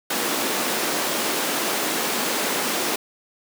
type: high-pass noise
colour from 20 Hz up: pink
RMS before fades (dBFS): -24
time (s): 0.1-2.96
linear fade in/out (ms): 5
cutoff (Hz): 230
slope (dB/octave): 24
effects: none